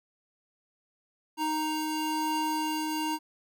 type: tone pair together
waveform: square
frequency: 311.1 / 932.3 Hz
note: D#4 / A#5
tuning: 0 / 0 cents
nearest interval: octave + perfect fifth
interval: 1900 cents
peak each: -32 / -31 dBFS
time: 1.37-3.19 s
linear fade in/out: 50 ms
effects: none